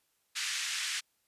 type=band-pass noise; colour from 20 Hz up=pink; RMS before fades=-35 dBFS; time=0.35-1.01 s; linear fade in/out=20 ms; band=1700 to 8400 Hz; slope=24 dB/octave; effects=white hiss -75 dBFS RMS until 1.27 s + resampled to 32000 Hz